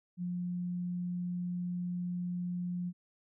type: tone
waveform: sine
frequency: 177.5 Hz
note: F3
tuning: 28 cents sharp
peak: -33 dBFS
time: 0.17-2.93 s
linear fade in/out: 50 ms
effects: none